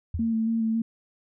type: tone with exponential decay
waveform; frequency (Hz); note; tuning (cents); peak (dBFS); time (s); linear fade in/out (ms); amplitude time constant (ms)
sine; 82.41; E2; 0; -23; 0.14-0.34; 5; 43
type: tone with vibrato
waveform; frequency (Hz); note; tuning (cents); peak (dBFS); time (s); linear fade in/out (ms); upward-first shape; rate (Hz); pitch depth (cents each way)
sine; 225.2; A3; +40; -22; 0.19-0.82; 5; square; 3.6; 17
effects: none